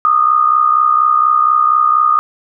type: tone with amplitude modulation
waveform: sine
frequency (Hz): 1228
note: D#6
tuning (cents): -23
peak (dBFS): -5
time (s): 0.05-2.19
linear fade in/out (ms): 0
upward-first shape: sine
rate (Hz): 64.2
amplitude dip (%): 70
effects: none